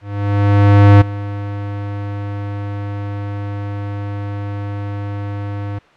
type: tone with ADSR envelope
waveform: square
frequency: 101.4 Hz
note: G#2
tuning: 41 cents flat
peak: -4 dBFS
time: 0.01-5.79 s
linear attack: 1000 ms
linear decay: 13 ms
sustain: -18 dB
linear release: 9 ms
effects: white hiss -47 dBFS RMS until 5.96 s + low-pass 2000 Hz 12 dB/octave